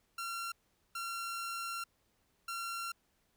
sawtooth tone bursts at uneven times, 1369 Hz, F6, 35 cents flat, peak -34 dBFS, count 3, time 0.18-0.52 / 0.95-1.84 / 2.48-2.92 s, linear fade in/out 5 ms, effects pink hiss -75 dBFS RMS until 3.36 s

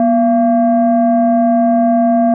sine tone pair together, 240.8 / 681 Hz, B3 / F5, -44 / -44 cents, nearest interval octave + tritone, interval 1800 cents, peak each -10 dBFS, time 0-2.34 s, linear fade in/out 2 ms, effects tanh soft clip ceiling -4 dBFS

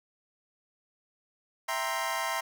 25% pulse chord, C dominant seventh, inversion first, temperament equal, 659.3 / 784 / 932.3 / 1046.5 Hz, E5 / G5 / Bb5 / C6, 0 / 0 / 0 / 0 cents, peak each -32 / -34 / -31 / -30 dBFS, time 1.68-2.41 s, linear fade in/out 10 ms, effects none

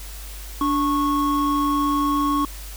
triangle tone pair together, 291.1 / 1100 Hz, D4 / C#6, -15 / -14 cents, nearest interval octave + major seventh, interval 2301 cents, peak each -19 dBFS, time 0.61-2.45 s, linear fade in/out 2 ms, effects added 50 Hz sine -34 dBFS peak until 2.76 s + white hiss -40 dBFS RMS until 2.76 s

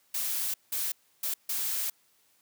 blue noise bursts at uneven times, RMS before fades -31 dBFS, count 4, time 0.14-0.54 / 0.72-0.92 / 1.23-1.34 / 1.49-1.9 s, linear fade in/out 5 ms, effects white hiss -67 dBFS RMS until 2.41 s + high-pass 100 Hz 12 dB/octave

